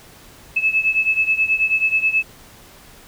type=beating tone pair; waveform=sine; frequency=2600 / 2609.3 Hz; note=E7 / E7; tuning=-24 / -18 cents; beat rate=9.3 Hz; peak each=-17 / -20 dBFS; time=0.56-2.23 s; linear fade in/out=10 ms; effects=pink hiss -45 dBFS RMS until 3.07 s